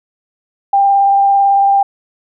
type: tone with vibrato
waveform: sine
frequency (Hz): 794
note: G5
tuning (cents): +22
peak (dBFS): -7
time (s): 0.73-1.83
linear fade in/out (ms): 5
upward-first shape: sine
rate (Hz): 18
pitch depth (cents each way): 12
effects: none